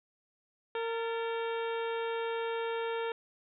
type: harmonic tone with a mistuned harmonic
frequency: 458.8 Hz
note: A#4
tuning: 28 cents flat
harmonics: 1 / 2 / 3 / 4 / 5 / 6 / 7 / 8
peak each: -33 / -39 / -43 / -45 / -47 / -49 / -50 / -51 dBFS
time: 0.75-3.12 s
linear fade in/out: 2 ms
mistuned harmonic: 4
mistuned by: -81 cents
effects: none